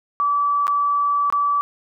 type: tone with dropouts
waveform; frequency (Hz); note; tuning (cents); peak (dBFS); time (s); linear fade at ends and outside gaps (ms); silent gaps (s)
sine; 1153; D6; -32; -16; 0.2-1.61; 0; 0.669-0.679 / 1.301-1.325
effects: none